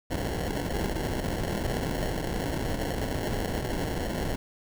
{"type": "noise with sample-and-hold", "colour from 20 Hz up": "pink", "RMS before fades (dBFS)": -30, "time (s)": [0.1, 4.36], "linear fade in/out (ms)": 10, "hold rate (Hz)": 1225, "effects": []}